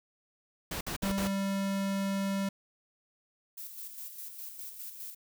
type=noise bursts; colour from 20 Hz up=pink; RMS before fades=-36 dBFS; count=4; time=0.71-1.275 s; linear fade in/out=5 ms; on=100 ms; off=55 ms
type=tone; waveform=square; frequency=196 Hz; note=G3; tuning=in tune; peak=-30 dBFS; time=1.03-2.49 s; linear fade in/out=5 ms
type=noise with tremolo; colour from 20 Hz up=violet; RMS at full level=-42 dBFS; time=3.57-5.15 s; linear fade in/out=10 ms; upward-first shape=square; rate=4.9 Hz; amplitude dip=45%
effects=none

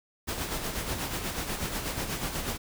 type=noise with tremolo; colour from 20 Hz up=pink; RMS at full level=-31 dBFS; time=0.27-2.58 s; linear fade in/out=20 ms; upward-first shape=sine; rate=8.2 Hz; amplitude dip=50%; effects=none

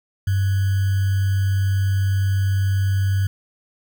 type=tone with sample-and-hold; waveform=sine; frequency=97 Hz; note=G2; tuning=18 cents flat; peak=-16 dBFS; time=0.27-3.27 s; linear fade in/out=5 ms; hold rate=1575 Hz; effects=none

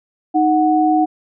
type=tone pair together; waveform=sine; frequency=311.1 / 738.8 Hz; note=D#4 / F#5; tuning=0 / -3 cents; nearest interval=octave + minor third; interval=1497 cents; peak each=-14 dBFS; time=0.34-1.06 s; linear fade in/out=20 ms; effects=none

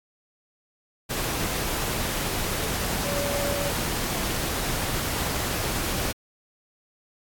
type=tone in noise; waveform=sine; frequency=570 Hz; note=C#5; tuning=48 cents sharp; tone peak=-28 dBFS; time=3.04-3.7 s; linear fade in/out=20 ms; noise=pink; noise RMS=-28 dBFS; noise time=1.09-6.13 s; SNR=-3 dB; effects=AAC 64 kbps

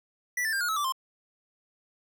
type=tone with pitch steps; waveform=square; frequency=1963 / 1769.2 / 1594.5 / 1437 / 1295.1 / 1167.2 / 1051.9 Hz; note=B6 / A6 / G6 / F6 / E6 / D6 / C6; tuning=-11 / +9 / +29 / +49 / -31 / -11 / +9 cents; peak=-27 dBFS; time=0.37-0.923 s; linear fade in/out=5 ms; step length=79 ms; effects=none

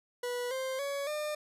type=tone with pitch steps; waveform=40% pulse; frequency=489.2 / 524.3 / 561.9 / 602.3 Hz; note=B4 / C5 / C#5 / D5; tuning=-16 / +3 / +23 / +44 cents; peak=-32 dBFS; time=0.23-1.35 s; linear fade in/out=5 ms; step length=280 ms; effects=resampled to 32000 Hz

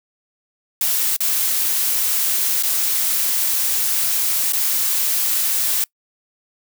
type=noise with dropouts; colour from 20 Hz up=blue; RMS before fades=-19 dBFS; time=0.81-5.84 s; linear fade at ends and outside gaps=1 ms; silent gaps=1.164-1.205 / 2.625-2.634 / 4.523-4.533 s; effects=noise-tail reverb RT60 0.1 s tail -24 dB re dry

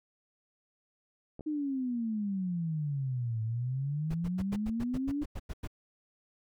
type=clicks; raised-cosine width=2 ms; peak=-30 dBFS; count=2; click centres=1.394 / 1.408 s
type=exponential two-way sweep; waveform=sine; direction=down then up; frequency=311.1 to 109.4 to 298.9 Hz; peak=-30 dBFS; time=1.46-5.24 s; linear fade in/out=10 ms; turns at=3.42 s
type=noise bursts; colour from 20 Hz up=brown; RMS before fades=-37 dBFS; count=12; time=4.1-5.675 s; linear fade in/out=10 ms; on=46 ms; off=93 ms
effects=none

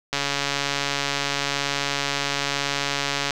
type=click train; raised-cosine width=0.2 ms; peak=-6 dBFS; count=449; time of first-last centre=0.13-3.307 s; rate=141 Hz; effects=none

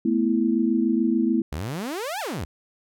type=chord; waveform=sine; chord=A suspended second; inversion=none; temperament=equal; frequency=220 / 246.9 / 329.6 Hz; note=A3 / B3 / E4; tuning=0 / 0 / 0 cents; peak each=-23 dBFS; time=0.05-1.42 s; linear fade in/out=5 ms
type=exponential two-way sweep; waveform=sawtooth; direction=up then down; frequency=66.1 to 911 to 66.1 Hz; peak=-24 dBFS; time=1.52-2.45 s; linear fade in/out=5 ms; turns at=2.2 s
effects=none

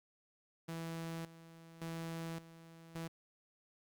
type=tone with tremolo; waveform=sawtooth; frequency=164.81 Hz; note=E3; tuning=in tune; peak=-37 dBFS; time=0.68-3.08 s; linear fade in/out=10 ms; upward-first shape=square; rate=0.88 Hz; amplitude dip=80%; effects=Opus 48 kbps

